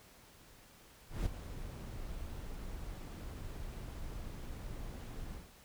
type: noise with ADSR envelope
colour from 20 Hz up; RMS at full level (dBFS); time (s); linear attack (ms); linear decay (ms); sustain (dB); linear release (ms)
brown; -33; 1.09-5.51; 170; 10; -11; 180
effects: pink hiss -60 dBFS RMS until 5.64 s